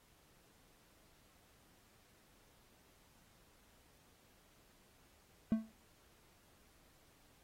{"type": "tone with exponential decay", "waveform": "triangle", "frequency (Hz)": 221.1, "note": "A3", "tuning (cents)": 9, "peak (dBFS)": -24, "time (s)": [5.52, 5.72], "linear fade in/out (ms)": 0, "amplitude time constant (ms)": 42, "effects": ["pink hiss -69 dBFS RMS until 7.43 s", "AAC 48 kbps"]}